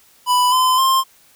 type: tone with pitch steps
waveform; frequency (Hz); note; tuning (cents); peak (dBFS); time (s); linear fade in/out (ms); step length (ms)
square; 992 / 1023.4 / 1055.9; B5 / C6 / C6; +7 / -39 / +15; -13; 0.26-1.04; 50; 260
effects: white hiss -52 dBFS RMS until 1.35 s